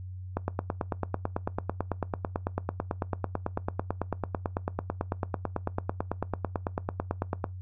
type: click train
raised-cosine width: 1 ms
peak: -14 dBFS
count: 65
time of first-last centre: 0.37-7.442 s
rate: 9.05 Hz
effects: noise-tail reverb RT60 0.2 s tail -21 dB re dry + added 92 Hz sine -37 dBFS peak until 7.61 s